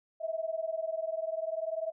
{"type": "tone pair together", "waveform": "sine", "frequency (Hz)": [639.1, 659.3], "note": ["D#5", "E5"], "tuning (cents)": [46, 0], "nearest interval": "minor second", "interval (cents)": 54, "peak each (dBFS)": [-34, -35], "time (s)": [0.2, 1.92], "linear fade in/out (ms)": 20, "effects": []}